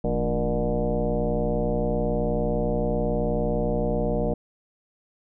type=tone with frequency modulation; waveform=sine; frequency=220 Hz; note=A3; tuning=in tune; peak=-21 dBFS; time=0.04-4.34 s; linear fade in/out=5 ms; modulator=127 Hz; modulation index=3.4; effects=none